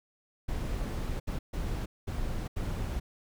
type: noise bursts at uneven times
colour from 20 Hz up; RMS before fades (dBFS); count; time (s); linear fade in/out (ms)
brown; -33; 5; 0.48-1.2 / 1.27-1.39 / 1.53-1.86 / 2.07-2.48 / 2.56-3; 10
effects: none